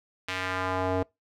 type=tone with band-pass filter sweep; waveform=square; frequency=92.9 Hz; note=F#2; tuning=7 cents sharp; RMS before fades=-29 dBFS; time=0.28-1.03 s; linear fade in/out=5 ms; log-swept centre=2600 to 520 Hz; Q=1.3; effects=noise-tail reverb RT60 0.2 s tail -24 dB re dry